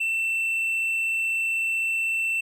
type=tone; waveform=triangle; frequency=2681 Hz; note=E7; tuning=29 cents sharp; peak=-21 dBFS; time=0-2.41 s; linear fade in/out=10 ms; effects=none